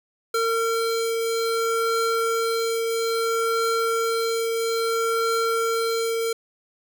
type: tone pair together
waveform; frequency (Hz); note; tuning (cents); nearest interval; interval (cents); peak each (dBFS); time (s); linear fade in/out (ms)
square; 456.2 / 1368; A#4 / F6; -37 / -36; octave + perfect fifth; 1901; -23 / -28; 0.34-6.33; 5
effects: none